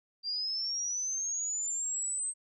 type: linear sweep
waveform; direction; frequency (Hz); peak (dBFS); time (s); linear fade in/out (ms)
sine; up; 4709 to 8320; -31; 0.23-2.34; 50
effects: none